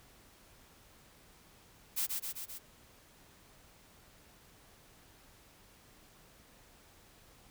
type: noise with echo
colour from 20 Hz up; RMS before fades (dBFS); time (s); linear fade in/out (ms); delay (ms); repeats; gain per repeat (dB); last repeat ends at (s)
blue; -33; 1.96-2.07; 20; 130; 4; -3; 2.59
effects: pink hiss -61 dBFS RMS until 7.5 s